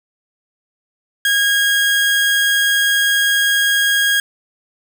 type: tone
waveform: 30% pulse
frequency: 1635 Hz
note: G#6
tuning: 28 cents flat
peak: -10 dBFS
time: 1.25-4.2 s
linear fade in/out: 2 ms
effects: 7-bit